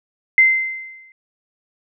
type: tone with exponential decay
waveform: sine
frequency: 2075 Hz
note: C7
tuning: 15 cents flat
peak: -6 dBFS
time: 0.38-1.12 s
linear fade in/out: 1 ms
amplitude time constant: 160 ms
effects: none